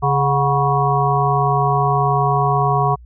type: harmonic tone with a mistuned harmonic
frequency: 138.59 Hz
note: C#3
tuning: in tune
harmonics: 1 / 3 / 5 / 7 / 8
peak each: -18 / -23 / -19 / -21 / -20 dBFS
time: 0.02-2.96 s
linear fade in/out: 20 ms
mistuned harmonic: 5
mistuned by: +91 cents
effects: added 60 Hz sine -38 dBFS peak until 3.05 s